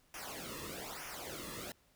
pink noise with flanger, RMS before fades -45 dBFS, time 0.14-1.72 s, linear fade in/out 2 ms, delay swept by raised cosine 0.24 to 1.34 ms, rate 1.1 Hz, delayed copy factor -0.8, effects pink hiss -70 dBFS RMS until 1.95 s

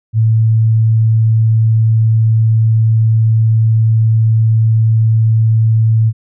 sine tone, 111.5 Hz, A2, 23 cents sharp, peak -7 dBFS, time 0.13-6.13 s, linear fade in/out 50 ms, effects none

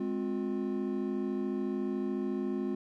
triangle chord, F minor, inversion first, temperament equal with one note detuned, 207.7 / 261.6 / 357 Hz, Ab3 / C4 / F4, 0 / 0 / +38 cents, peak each -33 dBFS, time 0-2.75 s, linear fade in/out 5 ms, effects none

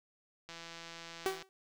click train, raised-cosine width 0.2 ms, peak -30 dBFS, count 157, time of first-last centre 0.49-1.424 s, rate 167 Hz
sawtooth tone with exponential decay, 382.1 Hz, G4, 44 cents flat, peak -24 dBFS, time 1.26-1.49 s, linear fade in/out 0 ms, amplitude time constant 48 ms
effects none

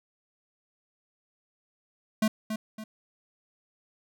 square tone with echo, 217.3 Hz, A3, 21 cents flat, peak -22 dBFS, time 2.22-2.28 s, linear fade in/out 5 ms, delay 280 ms, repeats 2, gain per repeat -8 dB, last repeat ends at 2.84 s, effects none

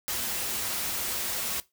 white noise with comb filter, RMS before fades -31 dBFS, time 0.08-1.6 s, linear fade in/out 0 ms, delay 6.8 ms, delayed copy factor -0.5, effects noise-tail reverb RT60 0.2 s tail -18 dB re dry

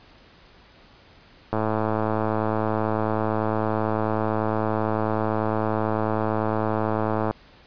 click train, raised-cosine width 1 ms, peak -10 dBFS, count 631, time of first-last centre 1.53-7.31 s, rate 109 Hz, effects pink hiss -52 dBFS RMS until 7.66 s + resampled to 11025 Hz

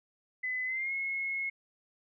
sine tone with pitch glide, 2015 to 2172 Hz, B6 to C#7, +34 to -36 cents, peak -31 dBFS, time 0.43-1.5 s, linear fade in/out 10 ms, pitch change +130 cents, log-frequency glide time 0.65-0.93 s, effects none

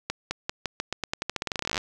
accelerating click train, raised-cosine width 0.2 ms, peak -10 dBFS, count 26, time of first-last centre 0.1-1.778 s, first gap 210 ms, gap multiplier 0.88, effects none

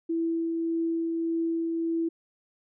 sine tone with tremolo, 330.7 Hz, E4, 6 cents sharp, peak -24 dBFS, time 0.09-2.09 s, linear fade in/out 10 ms, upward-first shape triangle, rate 1.7 Hz, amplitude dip 25%, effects none

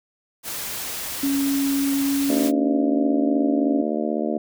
white noise, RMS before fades -30 dBFS, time 0.43-2.52 s, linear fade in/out 50 ms
sine tone with pitch glide, 277.2 to 281.4 Hz, C#4 to C#4, 0 to +26 cents, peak -19 dBFS, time 1.23-3.82 s, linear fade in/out 5 ms, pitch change +26 cents, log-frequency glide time 1.99-2.64 s
harmonic tone, 76.1 Hz, D#2, 38 cents flat, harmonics 3 / 4 / 5 / 6 / 7 / 8 / 9, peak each -26 / -27 / -29 / -33 / -32 / -29 / -33 dBFS, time 2.29-4.38 s, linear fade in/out 5 ms
effects none

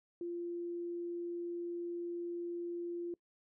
sine tone, 345.7 Hz, F4, 18 cents flat, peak -37 dBFS, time 0.21-3.14 s, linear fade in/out 2 ms, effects noise-tail reverb RT60 0.1 s tail -24 dB re dry

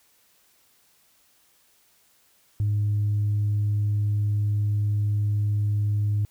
sine tone, 103.83 Hz, G#2, in tune, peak -19 dBFS, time 2.6-6.25 s, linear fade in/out 0 ms, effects tanh soft clip ceiling -18 dBFS + white hiss -62 dBFS RMS until 6.3 s

